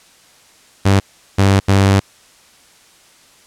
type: tone bursts at uneven times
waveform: sawtooth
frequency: 98 Hz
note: G2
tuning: in tune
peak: -5 dBFS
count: 3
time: 0.85-1 / 1.38-1.6 / 1.68-2 s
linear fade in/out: 10 ms
effects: white hiss -48 dBFS RMS until 3.46 s + low-pass 9000 Hz 12 dB/octave